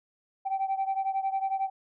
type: beating tone pair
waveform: sine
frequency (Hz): 772 / 783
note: G5 / G5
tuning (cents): -27 / -2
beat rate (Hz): 11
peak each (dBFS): -27 / -30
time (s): 0.45-1.7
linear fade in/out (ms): 20
effects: tanh soft clip ceiling -22 dBFS